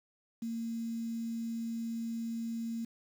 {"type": "tone with quantisation", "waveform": "sine", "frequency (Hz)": 229.3, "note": "A#3", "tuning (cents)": -28, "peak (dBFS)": -34, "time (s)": [0.42, 2.85], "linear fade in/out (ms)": 5, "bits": 9, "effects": []}